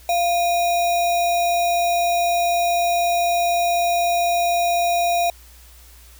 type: tone with sample-and-hold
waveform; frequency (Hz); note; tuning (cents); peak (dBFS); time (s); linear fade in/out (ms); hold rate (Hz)
sine; 693; F5; -14; -16; 0.09-5.3; 2; 3150
effects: added 60 Hz sine -45 dBFS peak until 6.19 s + white hiss -49 dBFS RMS until 6.19 s